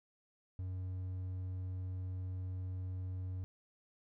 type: tone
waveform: triangle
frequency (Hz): 92.5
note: F#2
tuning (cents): 0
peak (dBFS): -36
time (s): 0.59-3.44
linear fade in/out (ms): 0
effects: none